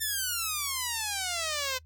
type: exponential sweep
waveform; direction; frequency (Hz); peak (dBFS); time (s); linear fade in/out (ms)
5% pulse; down; 1799 to 505; -18; 0-1.79; 20
effects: noise-tail reverb RT60 0.1 s tail -23 dB re dry + added 79 Hz sine -51 dBFS peak until 1.85 s